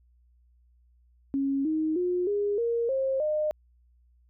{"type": "tone with pitch steps", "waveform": "sine", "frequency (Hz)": [274.6, 313.6, 358.2, 409.1, 467.2, 533.6, 609.4], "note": ["C#4", "D#4", "F4", "G#4", "A#4", "C5", "D#5"], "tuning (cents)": [-16, 14, 44, -26, 4, 34, -36], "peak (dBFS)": -24, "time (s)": [1.34, 3.51], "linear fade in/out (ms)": 0, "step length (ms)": 310, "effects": ["added 60 Hz sine -59 dBFS peak until 4.29 s"]}